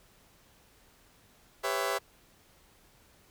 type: chord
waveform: 20% pulse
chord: C# half-diminished seventh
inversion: second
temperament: just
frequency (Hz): 399.1 / 498.9 / 554.4 / 665.2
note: G4 / B4 / C#5 / E5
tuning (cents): +31 / +17 / 0 / +16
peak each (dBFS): -30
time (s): 1.63-1.99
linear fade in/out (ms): 20
effects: pink hiss -62 dBFS RMS until 3.3 s